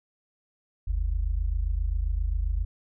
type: tone pair together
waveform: sine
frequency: 45.9 / 73.42 Hz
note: F#1 / D2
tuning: -13 / 0 cents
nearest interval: minor sixth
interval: 813 cents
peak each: -25 / -29 dBFS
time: 0.87-2.65 s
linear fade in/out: 10 ms
effects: none